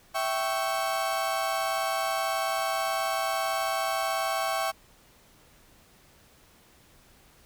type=chord; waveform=35% pulse; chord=C# diminished; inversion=first; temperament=equal with one note detuned; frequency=659.3 / 777.7 / 1108.7 Hz; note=E5 / G5 / C#6; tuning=0 / -14 / 0 cents; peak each=-29 / -29 / -30 dBFS; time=0.14-4.72 s; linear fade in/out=20 ms; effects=pink hiss -58 dBFS RMS until 7.45 s